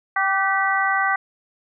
harmonic tone with a mistuned harmonic, 390 Hz, G4, 9 cents flat, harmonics 2 / 3 / 4 / 5, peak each -23 / -23 / -23 / -23 dBFS, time 0.16-1.16 s, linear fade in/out 5 ms, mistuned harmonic 4, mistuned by -35 cents, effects none

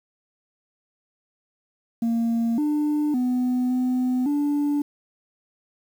sine tone with pitch steps, 231.1 / 298.2 / 250.1 / 252.6 / 290.4 Hz, A#3 / D4 / B3 / B3 / D4, -15 / +27 / +22 / +39 / -19 cents, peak -17 dBFS, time 2.02-4.82 s, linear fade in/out 5 ms, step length 560 ms, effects tanh soft clip ceiling -19 dBFS + 8-bit

